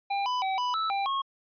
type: tone with pitch steps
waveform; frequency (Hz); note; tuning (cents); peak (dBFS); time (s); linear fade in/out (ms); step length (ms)
square; 798 / 997 / 766 / 990 / 1311 / 792 / 1090; G5 / B5 / G5 / B5 / E6 / G5 / C#6; +31 / +16 / -40 / +4 / -10 / +18 / -29; -27; 0.1-1.22; 10; 160
effects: resampled to 11025 Hz